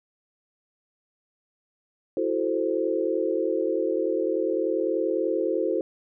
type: chord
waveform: sine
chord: F# half-diminished seventh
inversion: third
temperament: equal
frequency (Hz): 329.6 / 370 / 440 / 523.3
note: E4 / F#4 / A4 / C5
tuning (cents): 0 / 0 / 0 / 0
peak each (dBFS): -28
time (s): 2.17-5.81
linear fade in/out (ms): 2
effects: none